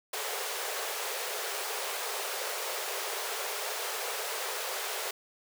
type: high-pass noise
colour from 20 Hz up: pink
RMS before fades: -35 dBFS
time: 0.13-5.11 s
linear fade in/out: 5 ms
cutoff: 390 Hz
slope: 96 dB/octave
effects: none